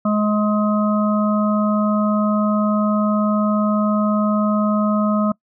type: harmonic tone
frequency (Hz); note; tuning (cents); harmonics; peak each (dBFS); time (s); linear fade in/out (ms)
210.5; G#3; +24; 1 / 3 / 5 / 6; -16 / -23 / -29 / -24; 0.05-5.32; 5
effects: noise-tail reverb RT60 0.1 s tail -24 dB re dry